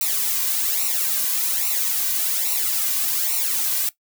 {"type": "noise with flanger", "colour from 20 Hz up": "blue", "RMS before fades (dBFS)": -22, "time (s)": [0.01, 3.89], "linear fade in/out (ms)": 2, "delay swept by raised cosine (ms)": [0.6, 2.3], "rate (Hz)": 1.2, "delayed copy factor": -0.75, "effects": ["noise-tail reverb RT60 0.1 s tail -17 dB re dry"]}